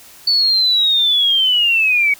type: linear sweep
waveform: sine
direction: down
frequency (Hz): 4500 to 2231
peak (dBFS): -11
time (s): 0.27-2.14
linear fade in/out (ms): 5
effects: white hiss -42 dBFS RMS until 2.19 s